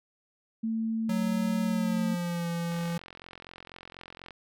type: tone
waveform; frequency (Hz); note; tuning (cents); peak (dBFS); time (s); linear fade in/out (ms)
sine; 223.9; A3; +30; -27; 0.63-2.15; 10
type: tone with pitch glide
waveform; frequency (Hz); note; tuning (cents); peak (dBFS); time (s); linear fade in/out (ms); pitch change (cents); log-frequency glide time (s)
square; 185.4 to 170.01; F#3 to F3; +4 to -46; -30; 1.09-2.98; 5; -150; 1.63-2.48
type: click train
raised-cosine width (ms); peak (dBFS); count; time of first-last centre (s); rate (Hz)
0.3; -28; 71; 2.72-4.307; 44.1
effects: none